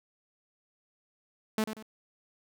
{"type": "tone with echo", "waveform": "sawtooth", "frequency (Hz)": 217.5, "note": "A3", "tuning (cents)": -20, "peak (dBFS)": -22, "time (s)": [1.58, 1.64], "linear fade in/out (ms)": 2, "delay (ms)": 93, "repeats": 2, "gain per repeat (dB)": -9, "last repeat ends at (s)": 1.826, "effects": []}